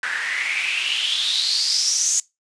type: noise with band-pass filter sweep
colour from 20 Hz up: white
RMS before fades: -22 dBFS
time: 0.03-2.2 s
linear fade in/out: 2 ms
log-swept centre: 1600 to 6800 Hz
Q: 7.1
effects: noise-tail reverb RT60 0.2 s tail -22 dB re dry + resampled to 22050 Hz